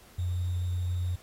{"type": "tone with sample-and-hold", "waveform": "sine", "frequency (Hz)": 89.3, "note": "F2", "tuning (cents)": 39, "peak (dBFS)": -27, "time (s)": [0.18, 1.16], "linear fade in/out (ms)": 10, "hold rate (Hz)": 3675, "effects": ["pink hiss -56 dBFS RMS until 1.22 s", "AAC 48 kbps"]}